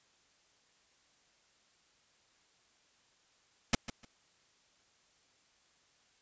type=noise with echo; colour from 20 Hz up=pink; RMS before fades=-26 dBFS; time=3.73-3.75 s; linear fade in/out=2 ms; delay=150 ms; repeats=2; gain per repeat=-14 dB; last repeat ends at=4.05 s; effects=white hiss -69 dBFS RMS until 6.21 s + resampled to 16000 Hz

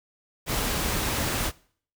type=noise; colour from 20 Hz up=pink; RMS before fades=-27 dBFS; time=0.46-1.52 s; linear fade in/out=50 ms; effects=noise-tail reverb RT60 0.5 s tail -21 dB re dry

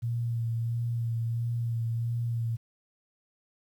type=tone with vibrato; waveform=sine; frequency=116.54 Hz; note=A#2; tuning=in tune; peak=-27 dBFS; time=0.02-2.57 s; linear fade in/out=20 ms; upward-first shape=sine; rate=1.5 Hz; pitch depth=23 cents each way; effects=10-bit

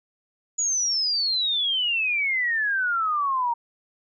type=exponential sweep; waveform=sine; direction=down; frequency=6900 to 926 Hz; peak=-21 dBFS; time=0.58-3.54 s; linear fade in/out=10 ms; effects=none

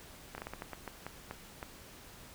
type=slowing click train; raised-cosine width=0.5 ms; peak=-25 dBFS; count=11; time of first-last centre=0.35-1.629 s; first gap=30 ms; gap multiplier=1.3; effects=pink hiss -53 dBFS RMS until 2.34 s

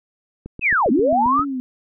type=click train; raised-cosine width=3 ms; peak=-19 dBFS; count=8; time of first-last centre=0.46-1.395 s; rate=7.49 Hz
type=linear two-way sweep; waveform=sine; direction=down then up; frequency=2700 to 212 to 1349 Hz; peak=-14 dBFS; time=0.61-1.45 s; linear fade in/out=50 ms; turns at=0.91 s
type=tone with vibrato; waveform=sine; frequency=261.6 Hz; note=C4; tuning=in tune; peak=-22 dBFS; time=0.89-1.6 s; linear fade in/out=0 ms; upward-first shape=triangle; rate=2.3 Hz; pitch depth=170 cents each way
effects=none

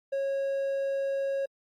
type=tone; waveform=triangle; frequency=548 Hz; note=C#5; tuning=20 cents flat; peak=-25 dBFS; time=0.12-1.46 s; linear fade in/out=10 ms; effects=AAC 64 kbps

